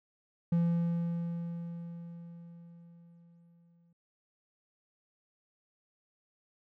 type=tone with exponential decay; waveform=triangle; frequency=170 Hz; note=F3; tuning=46 cents flat; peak=-22 dBFS; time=0.52-3.93 s; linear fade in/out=5 ms; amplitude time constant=740 ms; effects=none